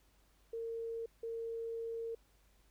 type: tone bursts at uneven times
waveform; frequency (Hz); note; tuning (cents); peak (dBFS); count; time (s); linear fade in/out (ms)
sine; 457.6; A#4; -32; -38; 2; 0.53-1.06 / 1.23-2.15; 5
effects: added 50 Hz sine -68 dBFS peak until 2.7 s + pink hiss -72 dBFS RMS until 2.7 s